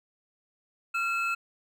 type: tone pair together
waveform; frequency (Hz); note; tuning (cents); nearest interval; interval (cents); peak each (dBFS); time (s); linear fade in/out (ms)
triangle; 1375.8 / 2600; F6 / E7; -26 / -24; major seventh; 1102; -27 / -28; 0.94-1.35; 10
effects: none